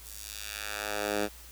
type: tone with high-pass filter sweep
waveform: 10% pulse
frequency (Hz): 103.83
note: G#2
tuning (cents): 0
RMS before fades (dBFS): -35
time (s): 0.02-1.29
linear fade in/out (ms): 50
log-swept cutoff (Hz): 10000 to 250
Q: 0.77
effects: added 58 Hz sine -50 dBFS peak until 1.51 s + white hiss -51 dBFS RMS until 1.51 s

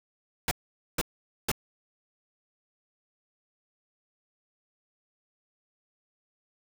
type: noise bursts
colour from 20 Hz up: pink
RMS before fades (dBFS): -27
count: 3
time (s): 0.48-1.516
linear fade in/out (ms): 2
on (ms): 32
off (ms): 470
effects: none

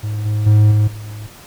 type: tone with level steps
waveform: triangle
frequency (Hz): 105.9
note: G#2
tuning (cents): +34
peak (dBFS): -17 / -13 / -5 / -8 / -25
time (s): 0.03-1.27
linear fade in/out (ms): 10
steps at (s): 0.25 / 0.46 / 0.71 / 0.87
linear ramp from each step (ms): 10
effects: pink hiss -40 dBFS RMS until 1.46 s

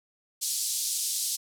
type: band-pass noise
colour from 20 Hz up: white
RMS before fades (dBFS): -30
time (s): 0.41-1.37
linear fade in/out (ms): 20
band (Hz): 4100 to 11000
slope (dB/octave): 24
effects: none

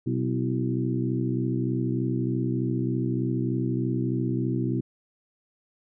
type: harmonic tone with a mistuned harmonic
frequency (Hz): 63.3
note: B1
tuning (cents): +43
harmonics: 2 / 3 / 4 / 5 / 6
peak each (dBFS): -27 / -32 / -30 / -30 / -36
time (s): 0.06-4.81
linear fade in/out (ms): 10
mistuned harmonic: 5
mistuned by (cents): +61
effects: none

